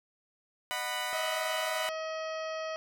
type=chord; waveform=15% pulse; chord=B major; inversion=first; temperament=equal with one note detuned; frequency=613 / 740 / 987.8 Hz; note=D#5 / F#5 / B5; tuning=-26 / 0 / 0 cents; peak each=-33 / -30 / -29 dBFS; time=0.71-1.89 s; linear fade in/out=0 ms
type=harmonic tone; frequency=636 Hz; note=D#5; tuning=38 cents sharp; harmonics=1 / 2 / 3 / 4 / 5 / 7 / 8 / 9; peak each=-35 / -41 / -45 / -47 / -49 / -52 / -53 / -54 dBFS; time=1.13-2.76 s; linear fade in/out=0 ms
effects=none